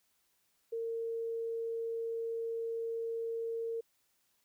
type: tone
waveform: sine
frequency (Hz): 457.7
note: A#4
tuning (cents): -32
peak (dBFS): -34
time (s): 0.72-3.81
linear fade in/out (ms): 10
effects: white hiss -75 dBFS RMS until 4.44 s